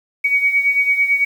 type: beating tone pair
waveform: sine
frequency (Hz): 2251 / 2260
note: C#7 / C#7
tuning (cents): +26 / +33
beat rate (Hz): 9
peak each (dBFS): -14 / -20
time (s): 0.24-1.25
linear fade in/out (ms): 10
effects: 7-bit